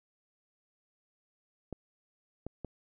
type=clicks; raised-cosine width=2 ms; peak=-25 dBFS; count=3; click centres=1.727 / 2.466 / 2.647 s; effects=none